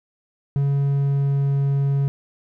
triangle tone with pitch glide, 140.1 to 139.21 Hz, C#3 to C#3, +19 to +8 cents, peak -15 dBFS, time 0.56-2.08 s, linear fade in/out 0 ms, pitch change -11 cents, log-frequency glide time 0.75-1.58 s, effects none

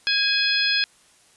harmonic tone with a mistuned harmonic, 840 Hz, G#5, 19 cents sharp, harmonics 2 / 3 / 4 / 5 / 6, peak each -25 / -25 / -25 / -25 / -25 dBFS, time 0.07-0.84 s, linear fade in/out 0 ms, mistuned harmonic 2, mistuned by -43 cents, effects white hiss -56 dBFS RMS until 1.36 s + resampled to 24000 Hz

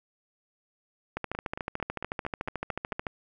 two click trains, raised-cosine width 0.5 ms, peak -20 / -16 dBFS, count 8 / 27, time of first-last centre 1.35-2.927 / 1.17-3.068 s, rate 4.44 / 13.7 Hz, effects none

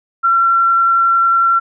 sine tone with vibrato, 1360 Hz, F6, 46 cents flat, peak -9 dBFS, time 0.23-1.6 s, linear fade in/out 20 ms, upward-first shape triangle, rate 11 Hz, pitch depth 8 cents each way, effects none

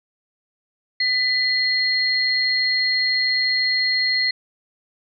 sine tone pair together, 2000 / 4243 Hz, B6 / C8, +21 / +23 cents, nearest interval octave + minor second, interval 1302 cents, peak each -20 dBFS, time 1-4.31 s, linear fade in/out 5 ms, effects none

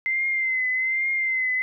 sine tone with vibrato, 2071 Hz, C7, 18 cents flat, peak -21 dBFS, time 0.06-1.62 s, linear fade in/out 0 ms, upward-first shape triangle, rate 1.2 Hz, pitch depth 52 cents each way, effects none

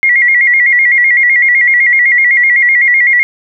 sine tone with vibrato, 2039 Hz, C7, 45 cents flat, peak -5 dBFS, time 0.03-3.23 s, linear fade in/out 0 ms, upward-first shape square, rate 7.9 Hz, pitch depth 78 cents each way, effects none

